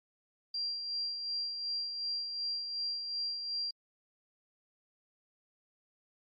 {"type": "tone with tremolo", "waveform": "sine", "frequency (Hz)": 4748, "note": "D8", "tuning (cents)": 18, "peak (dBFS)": -32, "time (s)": [0.54, 3.71], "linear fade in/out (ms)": 5, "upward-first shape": "sine", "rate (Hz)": 2.7, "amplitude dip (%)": 45, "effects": ["AAC 48 kbps"]}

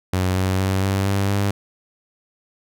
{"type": "tone with pitch steps", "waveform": "sawtooth", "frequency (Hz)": [92.5, 94.01, 95.54, 97.1, 98.68, 100.29], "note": ["F#2", "F#2", "G2", "G2", "G2", "G2"], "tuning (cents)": [0, 28, -44, -16, 12, 40], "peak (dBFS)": -14, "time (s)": [0.13, 1.51], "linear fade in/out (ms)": 5, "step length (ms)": 230, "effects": []}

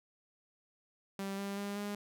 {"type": "tone with pitch steps", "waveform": "sawtooth", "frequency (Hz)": [196, 198.85, 201.7, 204.7], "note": ["G3", "G3", "G3", "G#3"], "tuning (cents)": [0, 25, 50, -25], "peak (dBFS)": -33, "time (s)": [1.19, 1.95], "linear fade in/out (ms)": 2, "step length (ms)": 190, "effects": []}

